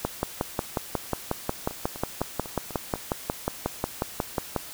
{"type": "two click trains", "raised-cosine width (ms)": 1, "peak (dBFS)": [-10, -23], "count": [26, 6], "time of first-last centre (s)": [[0.05, 4.563], [1.71, 2.957]], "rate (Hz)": [5.54, 4.01], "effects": ["white hiss -41 dBFS RMS until 4.73 s"]}